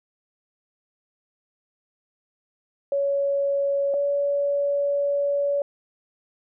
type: tone pair in turn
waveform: sine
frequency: 560 / 568.1 Hz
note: C#5 / C#5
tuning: +18 / +42 cents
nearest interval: unison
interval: 24 cents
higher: second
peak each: -20 dBFS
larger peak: neither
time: 2.92-3.94 / 3.94-5.62 s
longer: second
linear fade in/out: 2 ms
effects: none